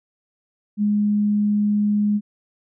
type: tone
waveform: sine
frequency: 207.7 Hz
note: G#3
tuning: in tune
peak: -16 dBFS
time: 0.77-2.21 s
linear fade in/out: 50 ms
effects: none